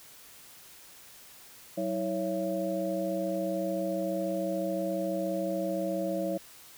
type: tone cluster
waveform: sine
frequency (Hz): 187.8 / 322.1 / 555 / 669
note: F#3 / E4 / C#5 / E5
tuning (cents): +26 / -40 / +2 / +25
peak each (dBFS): -35 / -34 / -32 / -36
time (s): 1.77-6.38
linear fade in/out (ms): 10
effects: white hiss -52 dBFS RMS until 6.77 s